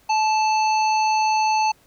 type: harmonic tone with a mistuned harmonic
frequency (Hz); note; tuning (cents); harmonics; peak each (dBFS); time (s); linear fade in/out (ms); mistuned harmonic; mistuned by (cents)
880; A5; 0; 1 / 3 / 5 / 7; -17 / -27 / -31 / -34; 0.09-1.72; 10; 1; -25
effects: pink hiss -57 dBFS RMS until 1.86 s